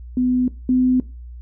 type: tone pair in turn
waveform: sine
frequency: 251.2 / 254.1 Hz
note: B3 / B3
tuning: +30 / +49 cents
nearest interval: unison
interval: 19 cents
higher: second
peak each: -15 / -13 dBFS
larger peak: second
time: 0.17-0.48 / 0.69-1 s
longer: neither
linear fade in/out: 2 ms
effects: noise-tail reverb RT60 0.3 s tail -19 dB re dry + added 60 Hz sine -33 dBFS peak until 1.41 s